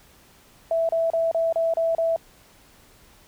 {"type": "tone bursts", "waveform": "sine", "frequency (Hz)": 659.3, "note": "E5", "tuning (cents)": 0, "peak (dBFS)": -19, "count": 7, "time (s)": [0.71, 2.162], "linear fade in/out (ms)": 2, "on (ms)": 180, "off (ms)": 32, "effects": ["pink hiss -54 dBFS RMS until 3.27 s"]}